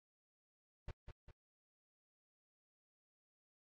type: noise with echo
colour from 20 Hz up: brown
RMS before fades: -41 dBFS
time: 0.88-0.91 s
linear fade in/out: 5 ms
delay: 200 ms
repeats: 2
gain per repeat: -6 dB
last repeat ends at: 1.31 s
effects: low-pass 4000 Hz 12 dB/octave + AAC 48 kbps